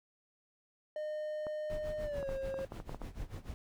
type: tone with pitch glide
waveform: triangle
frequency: 610 to 537.2 Hz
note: D#5 to C5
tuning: -34 to +46 cents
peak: -34 dBFS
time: 0.96-2.65 s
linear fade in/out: 2 ms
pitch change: -220 cents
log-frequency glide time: 2.02-2.3 s
type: clicks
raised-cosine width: 1 ms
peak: -29 dBFS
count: 10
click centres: 1.468 / 2.228 / 2.291 / 2.542 / 2.59 / 2.721 / 2.801 / 2.894 / 2.946 / 3.017 s
type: noise with tremolo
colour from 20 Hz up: brown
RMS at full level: -41 dBFS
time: 1.7-3.54 s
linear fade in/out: 0 ms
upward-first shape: sine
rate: 6.8 Hz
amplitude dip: 85%
effects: none